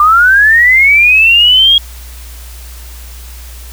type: linear sweep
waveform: sine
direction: up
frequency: 1174.7 to 3300 Hz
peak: -3 dBFS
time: 0-1.78 s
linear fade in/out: 2 ms
effects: added 60 Hz sine -27 dBFS peak until 3.72 s + white hiss -35 dBFS RMS until 3.72 s